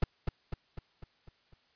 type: noise with echo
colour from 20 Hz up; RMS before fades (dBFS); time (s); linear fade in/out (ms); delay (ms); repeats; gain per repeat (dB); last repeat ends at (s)
brown; -24; 0.02-0.04; 5; 250; 6; -5; 1.54
effects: white hiss -69 dBFS RMS until 1.75 s + resampled to 11025 Hz